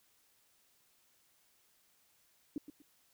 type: tone with echo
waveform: sine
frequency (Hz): 293.7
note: D4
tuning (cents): 0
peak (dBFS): -34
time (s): 2.56-2.58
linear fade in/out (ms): 2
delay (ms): 120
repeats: 2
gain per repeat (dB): -11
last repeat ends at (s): 2.82
effects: white hiss -71 dBFS RMS until 3.13 s